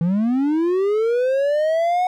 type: linear sweep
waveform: triangle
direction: up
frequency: 161.5 to 740 Hz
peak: -14 dBFS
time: 0.01-2.07 s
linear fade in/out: 2 ms
effects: none